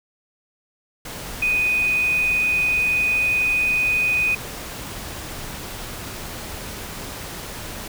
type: tone in noise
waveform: sine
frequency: 2489 Hz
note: D#7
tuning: in tune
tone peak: -17 dBFS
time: 1.42-4.35 s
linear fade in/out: 5 ms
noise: pink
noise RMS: -33 dBFS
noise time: 1.05-7.88 s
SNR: +13 dB
effects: none